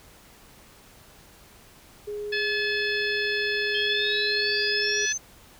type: tone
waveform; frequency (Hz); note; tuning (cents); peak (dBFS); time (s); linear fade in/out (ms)
sine; 415.3; G#4; 0; -30; 2.07-5.06; 10
type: harmonic tone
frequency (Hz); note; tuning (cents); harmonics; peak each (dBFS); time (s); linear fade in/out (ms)
860; A5; -40; 2 / 3 / 4 / 5 / 6; -27 / -31 / -33 / -35 / -37; 2.32-5.13; 10
type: exponential sweep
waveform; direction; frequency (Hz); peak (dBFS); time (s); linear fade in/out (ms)
sine; up; 3166 to 6272; -27; 3.74-5.18; 10
effects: pink hiss -52 dBFS RMS until 5.59 s